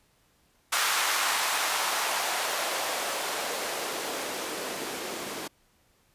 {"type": "noise with band-pass filter sweep", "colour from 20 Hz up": "blue", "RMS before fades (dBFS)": -30, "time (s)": [0.72, 5.48], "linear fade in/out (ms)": 10, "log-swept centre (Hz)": [1200, 290], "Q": 1.3, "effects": ["pink hiss -66 dBFS RMS until 6.14 s", "resampled to 32000 Hz"]}